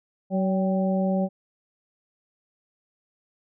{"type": "harmonic tone with a mistuned harmonic", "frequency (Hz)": 189.2, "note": "F#3", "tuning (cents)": 39, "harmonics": [1, 2, 3, 4], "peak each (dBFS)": [-22, -34, -27, -33], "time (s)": [0.3, 1.29], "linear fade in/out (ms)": 50, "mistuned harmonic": 4, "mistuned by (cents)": 50, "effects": []}